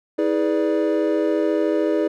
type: chord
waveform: triangle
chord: E dominant seventh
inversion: none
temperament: equal with one note detuned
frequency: 321.2 / 415.3 / 493.9 / 587.3 Hz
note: E4 / G#4 / B4 / D5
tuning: -45 / 0 / 0 / 0 cents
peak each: -19 / -21 / -24 / -22 dBFS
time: 0.18-2.08 s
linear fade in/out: 10 ms
effects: none